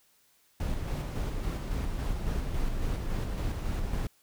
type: noise with tremolo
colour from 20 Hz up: brown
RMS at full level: -30 dBFS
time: 0.6-4.07 s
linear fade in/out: 2 ms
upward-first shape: square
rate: 3.6 Hz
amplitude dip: 30%
effects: white hiss -66 dBFS RMS until 4.22 s